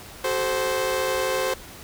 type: tone cluster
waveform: sawtooth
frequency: 377.3 / 432.6 / 523 Hz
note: F#4 / A4 / C5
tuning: +34 / -29 / -1 cents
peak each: -25 / -27 / -20 dBFS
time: 0.24-1.54 s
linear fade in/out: 5 ms
effects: pink hiss -42 dBFS RMS until 1.83 s